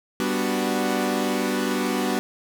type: chord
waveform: sawtooth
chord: G major seventh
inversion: none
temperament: equal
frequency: 196 / 246.9 / 293.7 / 370 Hz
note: G3 / B3 / D4 / F#4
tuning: 0 / 0 / 0 / 0 cents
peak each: -24 / -22 / -25 / -24 dBFS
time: 0.2-2.19 s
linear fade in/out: 0 ms
effects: none